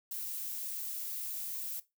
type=noise; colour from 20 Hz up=violet; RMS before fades=-39 dBFS; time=0.11-1.8 s; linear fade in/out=5 ms; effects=noise-tail reverb RT60 0.2 s tail -17 dB re dry